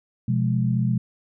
sine chord, F diminished, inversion second, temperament just, 125.72 / 174.61 / 209.5 Hz, Cb3 / F3 / Ab3, +31 / 0 / +15 cents, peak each -21 / -26 / -25 dBFS, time 0.28-0.98 s, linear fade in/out 5 ms, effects none

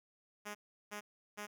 5% pulse tone bursts, 207.7 Hz, G#3, in tune, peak -31 dBFS, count 3, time 0.45-1.47 s, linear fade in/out 20 ms, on 100 ms, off 360 ms, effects none

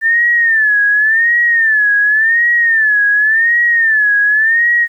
sine tone with vibrato, 1776 Hz, A6, 16 cents sharp, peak -8 dBFS, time 0.01-4.88 s, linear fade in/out 50 ms, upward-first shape sine, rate 0.9 Hz, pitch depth 120 cents each way, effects 8-bit

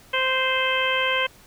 harmonic tone, 521 Hz, C5, 7 cents flat, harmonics 1 / 2 / 3 / 4 / 5 / 6, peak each -27 / -27 / -27 / -27 / -27 / -27 dBFS, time 0.13-1.27 s, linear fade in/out 10 ms, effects pink hiss -51 dBFS RMS until 1.46 s

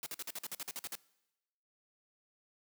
white noise bursts, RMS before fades -41 dBFS, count 12, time 0.03-0.953 s, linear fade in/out 0 ms, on 32 ms, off 49 ms, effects noise-tail reverb RT60 1.0 s tail -22 dB re dry + high-pass 150 Hz 12 dB/octave

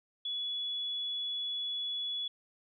sine tone, 3400 Hz, G#7, 40 cents sharp, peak -33 dBFS, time 0.25-2.28 s, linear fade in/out 5 ms, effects none

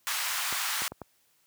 pink high-pass noise, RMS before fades -31 dBFS, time 0.07-0.88 s, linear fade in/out 0 ms, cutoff 1000 Hz, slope 24 dB/octave
clicks, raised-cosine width 1 ms, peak -24 dBFS, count 4, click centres 0.526 / 0.82 / 0.92 / 1.017 s
effects white hiss -68 dBFS RMS until 1.46 s + high-pass 60 Hz 12 dB/octave

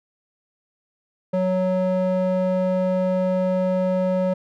square tone with band-pass filter, 185 Hz, F#3, in tune, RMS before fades -21 dBFS, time 1.33-4.34 s, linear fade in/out 10 ms, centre 430 Hz, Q 9, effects none

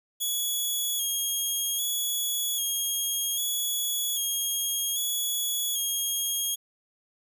10% pulse tone with vibrato, 3322 Hz, G#7, in tune, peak -19 dBFS, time 0.2-6.56 s, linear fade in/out 20 ms, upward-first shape square, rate 0.63 Hz, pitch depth 32 cents each way, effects 10-bit

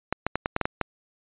clicks, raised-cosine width 0.5 ms, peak -9 dBFS, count 8, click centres 0.126 / 0.266 / 0.356 / 0.459 / 0.564 / 0.613 / 0.655 / 0.813 s, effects resampled to 8000 Hz

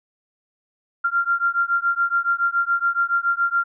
sine beating tone pair, 1383 / 1390.1 Hz, F6 / F6, -17 / -8 cents, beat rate 7.1 Hz, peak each -21 dBFS, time 1.04-3.64 s, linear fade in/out 10 ms, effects none

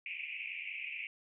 pink band-pass noise, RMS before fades -42 dBFS, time 0.06-1.07 s, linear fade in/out 2 ms, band 2200 to 2700 Hz, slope 96 dB/octave, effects none

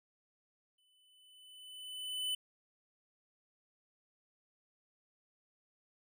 square tone with exponential growth, 3008 Hz, F#7, 28 cents sharp, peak -33 dBFS, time 0.78-2.35 s, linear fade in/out 5 ms, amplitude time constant 340 ms, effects none

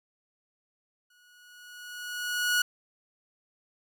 sawtooth tone with exponential growth, 1459 Hz, F#6, 25 cents flat, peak -18 dBFS, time 1.1-2.62 s, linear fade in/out 5 ms, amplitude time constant 330 ms, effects none

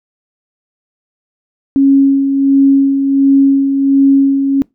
sine tone with tremolo, 274.5 Hz, C#4, 17 cents flat, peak -4 dBFS, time 1.76-4.62 s, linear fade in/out 0 ms, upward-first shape sine, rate 1.4 Hz, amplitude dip 50%, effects noise-tail reverb RT60 0.2 s tail -24 dB re dry

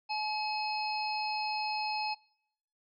harmonic tone, 853 Hz, G#5, 46 cents sharp, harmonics 1 / 3 / 5 / 6, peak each -33 / -38 / -40 / -41 dBFS, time 0.09-2.15 s, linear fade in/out 20 ms, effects noise-tail reverb RT60 0.8 s tail -26 dB re dry

